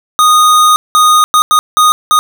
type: tone bursts at uneven times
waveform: square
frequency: 1237 Hz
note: D#6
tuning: 10 cents flat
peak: -5 dBFS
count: 6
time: 0.19-0.76 / 0.95-1.24 / 1.34-1.42 / 1.51-1.59 / 1.77-1.92 / 2.11-2.19 s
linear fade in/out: 0 ms
effects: none